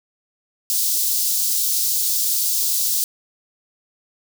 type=high-pass noise; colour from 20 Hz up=white; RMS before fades=-20 dBFS; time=0.7-3.04 s; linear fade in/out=0 ms; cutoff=4300 Hz; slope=24 dB/octave; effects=none